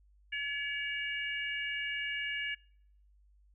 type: harmonic tone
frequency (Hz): 568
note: C#5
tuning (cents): +42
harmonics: 3 / 4 / 5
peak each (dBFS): -37 / -38 / -39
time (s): 0.32-2.55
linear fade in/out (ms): 10
effects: noise-tail reverb RT60 0.7 s tail -26 dB re dry + added 50 Hz sine -61 dBFS peak until 3.54 s